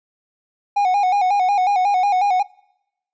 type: tone with vibrato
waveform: triangle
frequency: 774 Hz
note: G5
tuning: 22 cents flat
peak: -12 dBFS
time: 0.76-2.43 s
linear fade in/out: 10 ms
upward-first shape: square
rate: 5.5 Hz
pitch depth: 86 cents each way
effects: noise-tail reverb RT60 0.9 s tail -25 dB re dry + resampled to 16000 Hz